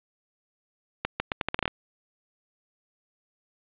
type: accelerating click train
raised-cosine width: 0.3 ms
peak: -9 dBFS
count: 10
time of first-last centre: 1.05-1.679 s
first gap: 150 ms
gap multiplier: 0.79
effects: resampled to 8000 Hz + 8-bit